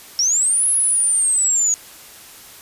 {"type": "linear two-way sweep", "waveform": "sine", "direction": "up then down", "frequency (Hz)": [5370, 10700, 6690], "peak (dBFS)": -14, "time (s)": [0.19, 1.74], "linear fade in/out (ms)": 0, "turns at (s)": 0.69, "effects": ["white hiss -41 dBFS RMS until 2.61 s", "resampled to 32000 Hz"]}